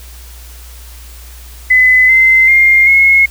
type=tone with pitch steps; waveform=sine; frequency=2017 / 2067 / 2117 / 2169 Hz; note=B6 / C7 / C7 / C#7; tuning=+36 / -22 / +20 / -38 cents; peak=-4 dBFS; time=1.7-3.26 s; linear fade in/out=10 ms; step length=390 ms; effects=added 60 Hz sine -31 dBFS peak until 3.3 s + white hiss -38 dBFS RMS until 3.3 s